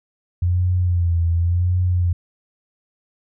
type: tone with vibrato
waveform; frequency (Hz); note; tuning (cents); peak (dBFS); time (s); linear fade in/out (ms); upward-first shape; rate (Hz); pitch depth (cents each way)
sine; 87.31; F2; 0; -15; 0.42-2.13; 5; sine; 0.9; 64
effects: none